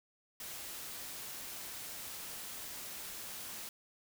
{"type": "noise", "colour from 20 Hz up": "white", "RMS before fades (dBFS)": -45, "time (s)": [0.4, 3.69], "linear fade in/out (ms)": 2, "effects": []}